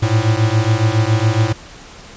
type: beating tone pair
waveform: square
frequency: 106.6 / 113.8 Hz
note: G#2 / A#2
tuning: +46 / -41 cents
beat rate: 7.2 Hz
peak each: -16 dBFS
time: 0.02-1.53 s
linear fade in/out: 10 ms
effects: pink hiss -38 dBFS RMS until 2.16 s + resampled to 16000 Hz